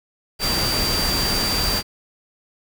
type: tone in noise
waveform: sine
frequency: 4699 Hz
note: D8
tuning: in tune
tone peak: -22 dBFS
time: 0.39-1.83 s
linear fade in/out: 50 ms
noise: pink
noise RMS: -23 dBFS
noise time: 0.39-1.83 s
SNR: -2 dB
effects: none